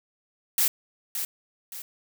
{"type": "noise with echo", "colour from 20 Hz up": "blue", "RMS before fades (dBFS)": -22, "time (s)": [0.58, 0.68], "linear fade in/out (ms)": 2, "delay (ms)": 570, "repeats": 2, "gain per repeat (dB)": -8, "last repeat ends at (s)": 1.82, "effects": []}